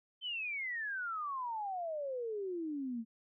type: exponential sweep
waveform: sine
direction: down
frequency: 3122 to 220 Hz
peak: -36 dBFS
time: 0.21-3.05 s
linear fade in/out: 50 ms
effects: none